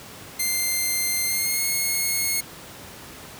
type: tone with pitch glide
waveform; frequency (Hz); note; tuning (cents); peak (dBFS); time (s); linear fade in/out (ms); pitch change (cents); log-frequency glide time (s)
5% pulse; 2093 to 2166; C7 to C#7; 0 to -41; -12; 0.39-2.41; 10; +59; 1.24-1.64
effects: pink hiss -41 dBFS RMS until 3.39 s + high-pass 80 Hz 12 dB/octave